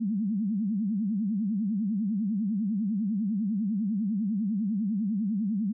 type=tone with vibrato; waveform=sine; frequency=208.2 Hz; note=G#3; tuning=5 cents sharp; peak=-25 dBFS; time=0-5.73 s; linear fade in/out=20 ms; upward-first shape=triangle; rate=10 Hz; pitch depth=220 cents each way; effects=none